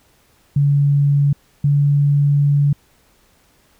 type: tone pair in turn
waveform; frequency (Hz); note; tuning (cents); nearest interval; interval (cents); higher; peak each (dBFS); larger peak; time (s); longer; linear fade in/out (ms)
sine; 142.5 / 143.41; C#3 / D3; +48 / -41; unison; 11; second; -11; neither; 0.56-1.33 / 1.64-2.73; second; 5
effects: pink hiss -56 dBFS RMS until 3.79 s